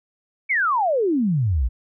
sine exponential sweep, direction down, 2311 to 53.4 Hz, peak -17 dBFS, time 0.49-1.69 s, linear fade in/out 20 ms, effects none

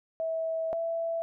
sine tone pair in turn, 650 / 664 Hz, E5 / E5, -24 / +12 cents, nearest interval unison, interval 36 cents, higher second, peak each -28 dBFS, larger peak neither, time 0.2-0.73 / 0.73-1.22 s, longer first, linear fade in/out 0 ms, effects none

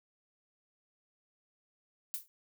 violet noise with exponential decay, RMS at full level -33 dBFS, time 2.14-2.28 s, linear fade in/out 0 ms, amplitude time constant 30 ms, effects none

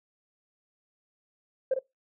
sine tone with echo, 526 Hz, C5, 9 cents sharp, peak -20 dBFS, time 1.71-1.74 s, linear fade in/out 5 ms, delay 51 ms, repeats 1, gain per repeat -6 dB, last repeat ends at 1.791 s, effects noise-tail reverb RT60 0.2 s tail -23 dB re dry + tanh soft clip ceiling -18 dBFS

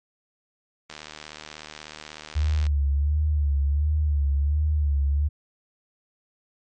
click train, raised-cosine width 0.2 ms, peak -20 dBFS, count 136, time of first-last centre 0.9-2.667 s, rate 76.4 Hz
sine tone with vibrato, 73 Hz, D2, 10 cents flat, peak -19 dBFS, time 2.35-5.29 s, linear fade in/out 20 ms, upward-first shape sine, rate 1.4 Hz, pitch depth 76 cents each way
effects MP3 48 kbps

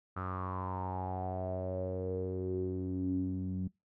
sawtooth tone with low-pass filter sweep, 92.8 Hz, F#2, 6 cents sharp, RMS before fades -36 dBFS, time 0.16-3.68 s, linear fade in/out 10 ms, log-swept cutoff 1300 to 210 Hz, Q 8.5, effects noise-tail reverb RT60 0.2 s tail -24 dB re dry

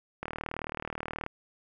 click train, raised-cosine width 0.5 ms, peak -19 dBFS, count 41, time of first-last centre 0.23-1.264 s, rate 38.7 Hz, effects none

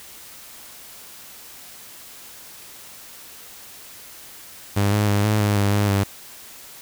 sawtooth tone with pitch steps, 100.8 / 104.6 / 102 / 106.5 / 103.4 / 101.1 / 102.8 / 99.3 Hz, G2 / G#2 / G#2 / G#2 / G#2 / G#2 / G#2 / G2, +49 / +13 / -31 / +44 / -7 / -46 / -17 / +23 cents, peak -13 dBFS, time 4.76-6.04 s, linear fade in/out 10 ms, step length 160 ms, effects white hiss -42 dBFS RMS until 6.81 s

